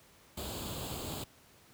pink noise with comb filter, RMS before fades -39 dBFS, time 0.37-1.24 s, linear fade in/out 5 ms, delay 0.26 ms, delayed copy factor +0.7, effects pink hiss -61 dBFS RMS until 1.73 s + high-pass 60 Hz 12 dB/octave

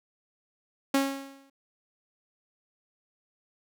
sawtooth tone with exponential decay, 273.7 Hz, C#4, 22 cents flat, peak -16 dBFS, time 0.94-1.5 s, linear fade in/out 5 ms, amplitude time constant 120 ms, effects none

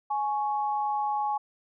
sine tone pair together, 838 / 1108.7 Hz, G#5 / C#6, +15 / 0 cents, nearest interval perfect fourth, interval 485 cents, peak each -26 / -33 dBFS, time 0.1-1.38 s, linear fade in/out 10 ms, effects none

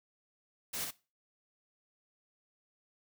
white noise with echo, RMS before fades -38 dBFS, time 0.73-0.85 s, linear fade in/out 10 ms, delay 60 ms, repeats 1, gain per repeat -3 dB, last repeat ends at 0.91 s, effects noise-tail reverb RT60 0.3 s tail -19 dB re dry

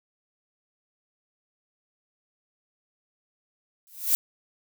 violet noise with exponential growth, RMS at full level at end -18 dBFS, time 3.87-4.15 s, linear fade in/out 0 ms, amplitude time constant 60 ms, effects none

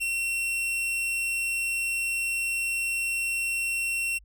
45% pulse tone, 2720 Hz, F7, 46 cents flat, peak -26 dBFS, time 0-4.19 s, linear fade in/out 20 ms, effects added 50 Hz sine -51 dBFS peak until 4.24 s

